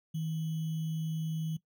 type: tone with sample-and-hold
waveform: sine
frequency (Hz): 159.6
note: D#3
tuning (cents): +44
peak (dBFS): -31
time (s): 0.14-1.57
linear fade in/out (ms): 10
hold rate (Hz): 3150
effects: noise-tail reverb RT60 0.1 s tail -18 dB re dry